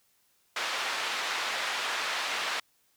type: band-pass noise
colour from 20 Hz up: pink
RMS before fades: -32 dBFS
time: 0.56-2.6 s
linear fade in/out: 5 ms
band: 990 to 4200 Hz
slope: 12 dB/octave
effects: white hiss -69 dBFS RMS until 2.96 s